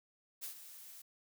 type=noise with ADSR envelope; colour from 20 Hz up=blue; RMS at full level=-42 dBFS; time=0.41-1.02 s; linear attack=28 ms; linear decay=100 ms; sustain=-11 dB; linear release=7 ms; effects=none

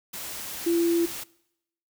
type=tone in noise; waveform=sine; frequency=339.1 Hz; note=E4; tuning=49 cents sharp; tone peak=-20 dBFS; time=0.66-1.06 s; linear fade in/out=10 ms; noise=white; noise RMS=-36 dBFS; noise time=0.13-1.24 s; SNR=+13 dB; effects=noise-tail reverb RT60 0.8 s tail -22 dB re dry

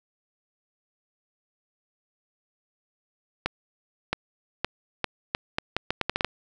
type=accelerating click train; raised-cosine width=0.3 ms; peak=-8 dBFS; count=13; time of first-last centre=3.46-6.247 s; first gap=670 ms; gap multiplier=0.77; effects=none

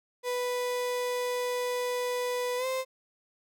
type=tone with pitch glide; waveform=35% pulse; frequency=493.9 to 521.2 Hz; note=B4 to C5; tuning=0 to -7 cents; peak=-27 dBFS; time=0.23-2.85 s; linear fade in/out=50 ms; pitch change=+93 cents; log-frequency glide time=2.57-2.66 s; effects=none

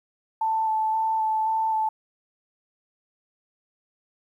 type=tone with vibrato; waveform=sine; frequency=880 Hz; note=A5; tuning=in tune; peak=-21 dBFS; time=0.41-1.89 s; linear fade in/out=5 ms; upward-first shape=square; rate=1.9 Hz; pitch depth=11 cents each way; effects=10-bit

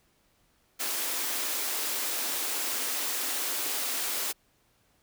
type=high-pass noise; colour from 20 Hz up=white; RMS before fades=-31 dBFS; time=0.79-4.33 s; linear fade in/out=20 ms; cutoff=240 Hz; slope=96 dB/octave; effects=pink hiss -68 dBFS RMS until 5.02 s

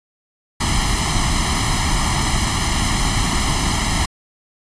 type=noise with comb filter; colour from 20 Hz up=pink; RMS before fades=-18 dBFS; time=0.6-4.06 s; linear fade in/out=10 ms; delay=0.98 ms; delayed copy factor=+0.9; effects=resampled to 22050 Hz

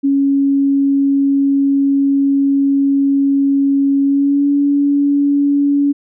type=tone with pitch glide; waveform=sine; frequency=277.2 to 284.2 Hz; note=C#4 to C#4; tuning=0 to +43 cents; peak=-10 dBFS; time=0.03-5.93 s; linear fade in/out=20 ms; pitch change=+43 cents; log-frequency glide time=4.03-4.47 s; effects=none

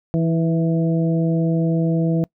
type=harmonic tone with a mistuned harmonic; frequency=164.81 Hz; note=E3; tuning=in tune; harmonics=1 / 2 / 3 / 4; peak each=-17 / -23 / -27 / -29 dBFS; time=0.14-2.24 s; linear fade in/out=0 ms; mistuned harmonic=2; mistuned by=-19 cents; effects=noise-tail reverb RT60 0.1 s tail -25 dB re dry

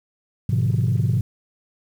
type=chord; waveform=sine; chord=G# diminished seventh; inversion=none; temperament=equal; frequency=103.83 / 123.47 / 146.83 / 174.61 Hz; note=G#2 / B2 / D3 / F3; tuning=0 / 0 / 0 / 0 cents; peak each=-20 / -19 / -24 / -25 dBFS; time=0.49-1.21 s; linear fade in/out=5 ms; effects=tanh soft clip ceiling -12 dBFS + 8-bit

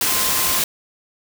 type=tone in noise; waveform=sine; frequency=1046.5 Hz; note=C6; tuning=in tune; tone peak=-29 dBFS; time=0.07-0.59 s; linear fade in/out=2 ms; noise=white; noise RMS=-19 dBFS; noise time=0.01-0.64 s; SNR=-13 dB; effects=none

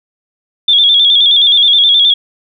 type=tone with vibrato; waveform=sine; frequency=3435 Hz; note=A7; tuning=42 cents flat; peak=-5 dBFS; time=0.68-2.14 s; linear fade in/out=5 ms; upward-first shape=square; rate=9.5 Hz; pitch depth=59 cents each way; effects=none

